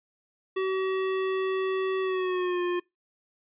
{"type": "tone with pitch glide", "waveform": "square", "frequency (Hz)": [379.8, 354.4], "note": ["F#4", "F4"], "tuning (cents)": [45, 25], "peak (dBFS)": -26, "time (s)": [0.56, 2.8], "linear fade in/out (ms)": 10, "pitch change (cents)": -120, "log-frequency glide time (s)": [2.01, 2.62], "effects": ["noise-tail reverb RT60 0.2 s tail -24 dB re dry", "resampled to 8000 Hz"]}